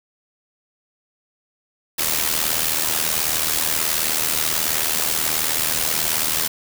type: noise with amplitude modulation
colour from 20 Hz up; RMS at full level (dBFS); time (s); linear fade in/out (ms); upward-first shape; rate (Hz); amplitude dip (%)
white; -18; 1.98-6.48; 10; sine; 78.6; 70
effects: none